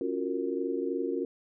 sine chord, Gb major seventh, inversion second, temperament just, 277.5 / 346.9 / 370 / 462.5 Hz, Db4 / F4 / Gb4 / Bb4, +2 / -12 / 0 / -14 cents, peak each -34 dBFS, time 0.01-1.25 s, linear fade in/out 2 ms, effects none

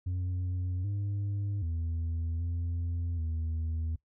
sine tone with pitch steps, 90.8 / 100.8 / 82.5 / 85.3 / 80.6 Hz, F#2 / G2 / E2 / F2 / E2, -32 / +49 / +2 / -40 / -38 cents, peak -27 dBFS, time 0.06-3.96 s, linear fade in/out 10 ms, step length 780 ms, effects noise-tail reverb RT60 0.1 s tail -21 dB re dry + tanh soft clip ceiling -29 dBFS

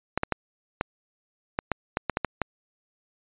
clicks, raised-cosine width 0.5 ms, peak -9 dBFS, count 11, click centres 0.176 / 0.234 / 0.323 / 0.811 / 1.589 / 1.717 / 1.971 / 2.097 / 2.171 / 2.247 / 2.417 s, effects resampled to 8000 Hz

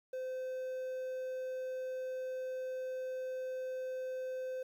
triangle tone, 515 Hz, C5, 28 cents flat, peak -35 dBFS, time 0.13-4.63 s, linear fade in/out 5 ms, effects 11-bit

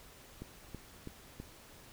click train, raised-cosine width 3 ms, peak -30 dBFS, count 4, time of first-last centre 0.42-1.4 s, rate 3.06 Hz, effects pink hiss -56 dBFS RMS until 1.92 s

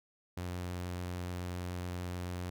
sawtooth tone, 89.3 Hz, F2, 39 cents sharp, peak -33 dBFS, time 0.37-2.5 s, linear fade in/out 5 ms, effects none

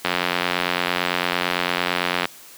click train, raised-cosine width 0.3 ms, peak -3 dBFS, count 197, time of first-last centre 0.05-2.255 s, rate 88.9 Hz, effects white hiss -44 dBFS RMS until 2.57 s + high-pass 150 Hz 12 dB/octave

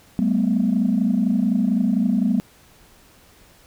sine tone cluster, 191.7 / 215.8 / 247.3 Hz, G3 / A3 / B3, -38 / -33 / +3 cents, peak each -20 dBFS, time 0.19-2.4 s, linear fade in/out 0 ms, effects tanh soft clip ceiling -10 dBFS + pink hiss -52 dBFS RMS until 3.66 s

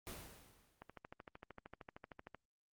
pink noise with exponential decay, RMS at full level -46 dBFS, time 0.07-0.99 s, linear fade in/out 0 ms, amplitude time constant 200 ms
click train, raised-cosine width 0.5 ms, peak -35 dBFS, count 21, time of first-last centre 0.82-2.347 s, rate 13.1 Hz
effects Opus 24 kbps

